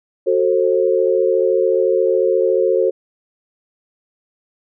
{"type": "chord", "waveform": "sine", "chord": "F# diminished", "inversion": "none", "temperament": "just", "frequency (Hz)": [370, 444, 532.8], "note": ["F#4", "A4", "C5"], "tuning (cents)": [0, 16, 31], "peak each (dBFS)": -17, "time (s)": [0.26, 2.91], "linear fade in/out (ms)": 20, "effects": []}